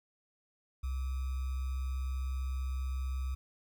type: tone with sample-and-hold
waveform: sine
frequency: 65.41 Hz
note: C2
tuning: in tune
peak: -32 dBFS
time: 0.83-3.35 s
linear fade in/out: 10 ms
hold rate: 1225 Hz
effects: none